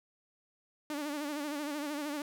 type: tone with vibrato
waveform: sawtooth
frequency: 293.7 Hz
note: D4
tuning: in tune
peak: -31 dBFS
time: 0.9-2.22 s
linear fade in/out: 2 ms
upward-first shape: sine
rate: 13 Hz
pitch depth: 73 cents each way
effects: none

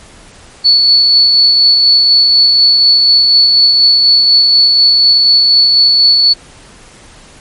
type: tone with tremolo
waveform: sine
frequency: 4435 Hz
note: C#8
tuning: in tune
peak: -3 dBFS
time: 0.64-6.34 s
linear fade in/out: 20 ms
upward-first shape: sine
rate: 4.1 Hz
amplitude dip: 25%
effects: pink hiss -38 dBFS RMS until 7.4 s + MP3 48 kbps

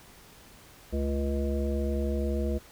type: harmonic tone with a mistuned harmonic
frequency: 69.3 Hz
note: C#2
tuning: in tune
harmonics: 1 / 3 / 5 / 7 / 9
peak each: -28 / -33 / -35 / -36 / -38 dBFS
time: 0.92-2.59 s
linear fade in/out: 20 ms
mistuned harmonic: 3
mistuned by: +70 cents
effects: pink hiss -53 dBFS RMS until 2.71 s

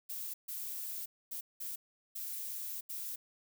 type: noise bursts at uneven times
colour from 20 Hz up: violet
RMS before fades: -41 dBFS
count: 6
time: 0.09-0.34 / 0.48-1.06 / 1.31-1.41 / 1.6-1.76 / 2.15-2.81 / 2.89-3.16 s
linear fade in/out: 10 ms
effects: none

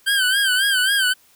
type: tone with vibrato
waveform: 25% pulse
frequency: 1559 Hz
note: G6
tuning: 10 cents flat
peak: -12 dBFS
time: 0.06-1.14 s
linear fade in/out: 20 ms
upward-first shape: sine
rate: 3.7 Hz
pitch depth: 92 cents each way
effects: white hiss -55 dBFS RMS until 1.35 s

